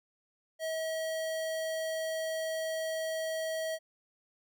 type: tone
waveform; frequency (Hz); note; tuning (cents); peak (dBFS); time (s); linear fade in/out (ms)
square; 641; E5; -49; -33; 0.59-3.79; 50
effects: none